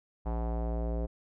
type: tone with low-pass filter sweep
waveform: square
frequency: 57.5 Hz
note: A#1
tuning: 23 cents flat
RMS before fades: -32 dBFS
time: 0.25-1.07 s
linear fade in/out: 20 ms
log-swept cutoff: 850 to 560 Hz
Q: 2.6
effects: none